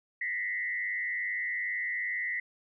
sine tone with frequency modulation, 1978 Hz, B6, 2 cents sharp, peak -30 dBFS, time 0.21-2.4 s, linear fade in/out 5 ms, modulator 97.5 Hz, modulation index 1.1, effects none

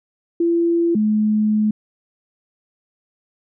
sine tone pair in turn, 338.9 / 213.5 Hz, E4 / G#3, +48 / +48 cents, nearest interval minor sixth, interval 800 cents, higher first, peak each -14 / -14 dBFS, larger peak neither, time 0.4-0.95 / 0.95-1.71 s, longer second, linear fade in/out 5 ms, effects none

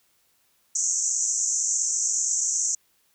pink band-pass noise, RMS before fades -25 dBFS, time 0.75-2.75 s, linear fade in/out 5 ms, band 6000 to 7600 Hz, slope 96 dB/octave, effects white hiss -66 dBFS RMS until 3.14 s

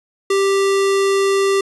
square tone, 392.6 Hz, G4, 3 cents sharp, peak -14 dBFS, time 0.3-1.61 s, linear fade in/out 5 ms, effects resampled to 24000 Hz + 9-bit

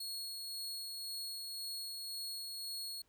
sawtooth tone with tremolo, 4326 Hz, C#8, 43 cents flat, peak -37 dBFS, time 0-3.02 s, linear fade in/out 5 ms, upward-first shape sine, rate 1.9 Hz, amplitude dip 25%, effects pink hiss -75 dBFS RMS until 3.08 s

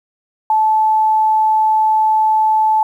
sine tone, 870 Hz, A5, 20 cents flat, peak -10 dBFS, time 0.5-2.83 s, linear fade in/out 2 ms, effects 8-bit

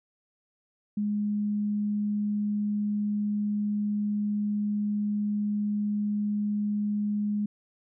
sine tone, 207.7 Hz, G#3, in tune, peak -25 dBFS, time 0.97-7.46 s, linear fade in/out 5 ms, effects none

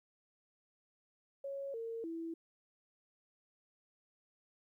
sine tone with pitch steps, 553 / 456.9 / 330 Hz, C#5 / A#4 / E4, -4 / -35 / +2 cents, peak -39 dBFS, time 1.44-2.34 s, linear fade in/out 5 ms, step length 300 ms, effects 13-bit

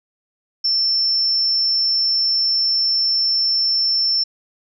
sine tone, 5370 Hz, E8, 31 cents sharp, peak -15 dBFS, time 0.64-4.24 s, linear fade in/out 10 ms, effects none

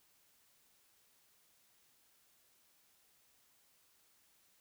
silence, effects white hiss -71 dBFS RMS until 4.6 s

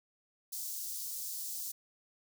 white high-pass noise, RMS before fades -40 dBFS, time 0.52-1.72 s, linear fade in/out 10 ms, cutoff 4900 Hz, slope 24 dB/octave, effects none

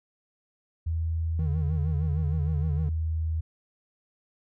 sine tone with pitch glide, 81.7 to 80.2 Hz, E2 to E2, -15 to -47 cents, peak -25 dBFS, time 0.86-3.41 s, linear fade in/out 10 ms, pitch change -32 cents, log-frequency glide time 2.07-2.71 s
triangle tone with vibrato, 150.3 Hz, D3, 40 cents sharp, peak -26 dBFS, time 1.39-2.89 s, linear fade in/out 2 ms, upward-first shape sine, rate 6.5 Hz, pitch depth 110 cents each way
effects none

